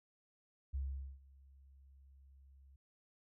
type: tone with ADSR envelope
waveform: sine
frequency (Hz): 67.7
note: C#2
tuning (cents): -40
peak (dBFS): -35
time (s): 0.73-2.76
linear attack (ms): 19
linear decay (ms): 440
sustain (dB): -24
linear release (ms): 4
effects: none